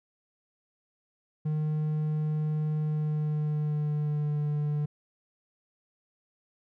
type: tone with pitch glide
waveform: triangle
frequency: 153.2 to 148.32 Hz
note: D#3 to D3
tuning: -27 to +17 cents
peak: -24 dBFS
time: 1.45-4.86 s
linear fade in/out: 10 ms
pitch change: -56 cents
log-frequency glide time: 2.78-4.39 s
effects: none